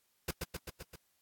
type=noise with echo; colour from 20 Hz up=pink; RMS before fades=-34 dBFS; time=0.28-0.31 s; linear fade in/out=5 ms; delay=130 ms; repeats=5; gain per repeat=-3 dB; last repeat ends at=0.96 s; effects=white hiss -75 dBFS RMS until 1.21 s + AAC 64 kbps